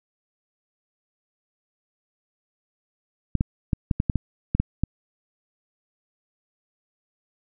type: clicks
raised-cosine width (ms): 5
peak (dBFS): -8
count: 10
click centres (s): 3.353 / 3.409 / 3.732 / 3.912 / 4.001 / 4.098 / 4.157 / 4.55 / 4.6 / 4.836
effects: none

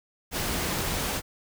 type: noise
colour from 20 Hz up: pink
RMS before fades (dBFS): -29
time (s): 0.31-1.22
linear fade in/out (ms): 50
effects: none

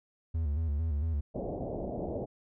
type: tone with vibrato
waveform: triangle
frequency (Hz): 76.9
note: D#2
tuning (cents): -20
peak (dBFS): -26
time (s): 0.34-1.21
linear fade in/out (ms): 10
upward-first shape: square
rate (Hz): 4.4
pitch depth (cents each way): 100
type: low-pass noise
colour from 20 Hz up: white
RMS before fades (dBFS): -36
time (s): 1.34-2.26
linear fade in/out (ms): 20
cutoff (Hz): 680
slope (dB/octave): 48
effects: none

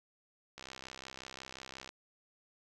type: click train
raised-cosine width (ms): 0.2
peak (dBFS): -28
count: 87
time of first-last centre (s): 0.58-1.891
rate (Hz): 65.6
effects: none

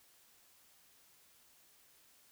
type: silence
effects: white hiss -66 dBFS RMS until 2.31 s

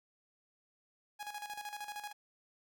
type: tone with tremolo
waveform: sawtooth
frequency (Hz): 830.6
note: G#5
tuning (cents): 0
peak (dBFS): -36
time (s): 1.19-2.13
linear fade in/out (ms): 20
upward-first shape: square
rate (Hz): 13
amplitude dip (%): 65
effects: none

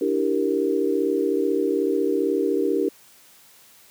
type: chord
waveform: sine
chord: E half-diminished seventh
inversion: third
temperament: equal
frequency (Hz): 293.7 / 329.6 / 392 / 466.2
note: D4 / E4 / G4 / Bb4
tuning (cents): 0 / 0 / 0 / 0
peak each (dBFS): -25 / -27 / -23 / -25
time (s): 0.01-2.89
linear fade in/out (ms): 5
effects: white hiss -52 dBFS RMS until 3.9 s + high-pass 100 Hz 12 dB/octave

